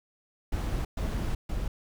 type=noise bursts at uneven times; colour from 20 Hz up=brown; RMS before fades=-30 dBFS; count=3; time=0.52-0.85 / 0.97-1.35 / 1.49-1.68 s; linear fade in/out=5 ms; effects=none